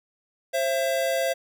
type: tone pair together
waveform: square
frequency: 531.8 / 670 Hz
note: C5 / E5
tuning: +28 / +28 cents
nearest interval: major third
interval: 400 cents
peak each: -26 dBFS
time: 0.53-1.34 s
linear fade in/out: 20 ms
effects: none